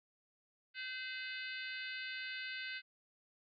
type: harmonic tone with a mistuned harmonic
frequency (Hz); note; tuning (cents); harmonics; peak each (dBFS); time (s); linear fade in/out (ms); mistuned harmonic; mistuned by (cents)
514; C5; -31; 3 / 4 / 5 / 6 / 7 / 8 / 9; -45 / -47 / -49 / -51 / -52 / -53 / -54; 0.74-2.82; 50; 6; -78
effects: none